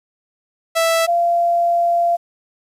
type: tone pair in turn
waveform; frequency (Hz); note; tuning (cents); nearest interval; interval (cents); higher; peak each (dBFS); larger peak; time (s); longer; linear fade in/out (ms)
sawtooth / sine; 659.3 / 688.4; E5 / F5; 0 / -25; minor second; 75; second; -10 / -13; first; 0.75-1.07 / 1.07-2.17; second; 20
effects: resampled to 32000 Hz + 8-bit